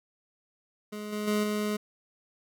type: tone with level steps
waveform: 25% pulse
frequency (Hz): 210.1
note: G#3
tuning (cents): +20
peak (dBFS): -32 / -27 / -21 / -24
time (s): 0.92-1.77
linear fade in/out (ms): 10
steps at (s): 1.12 / 1.27 / 1.43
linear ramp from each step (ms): 10
effects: none